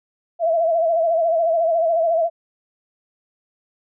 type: tone with vibrato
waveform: sine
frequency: 663 Hz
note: E5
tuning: 10 cents sharp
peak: -15 dBFS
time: 0.39-2.3 s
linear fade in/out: 50 ms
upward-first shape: sine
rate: 14 Hz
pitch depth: 68 cents each way
effects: none